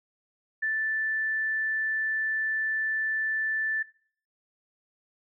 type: tone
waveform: sine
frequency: 1760 Hz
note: A6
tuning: in tune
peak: -25 dBFS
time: 0.62-3.83 s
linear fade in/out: 10 ms
effects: noise-tail reverb RT60 0.5 s tail -19 dB re dry